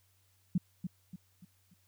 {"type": "tone with echo", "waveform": "sine", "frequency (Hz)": 180, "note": "F#3", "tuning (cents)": -47, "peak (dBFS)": -25, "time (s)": [0.55, 0.58], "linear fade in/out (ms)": 5, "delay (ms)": 290, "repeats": 4, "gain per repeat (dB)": -8, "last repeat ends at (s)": 1.74, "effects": ["added 94 Hz sine -70 dBFS peak until 1.87 s", "white hiss -72 dBFS RMS until 1.87 s"]}